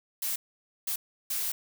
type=noise bursts at uneven times; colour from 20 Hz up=blue; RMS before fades=-31 dBFS; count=3; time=0.22-0.36 / 0.87-0.96 / 1.3-1.52 s; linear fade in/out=5 ms; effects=none